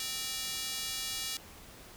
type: tone with high-pass filter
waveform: square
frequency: 260.2 Hz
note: C4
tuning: 9 cents flat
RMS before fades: -37 dBFS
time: 0-1.37 s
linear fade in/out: 2 ms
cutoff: 3700 Hz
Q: 1.1
effects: pink hiss -52 dBFS RMS until 1.96 s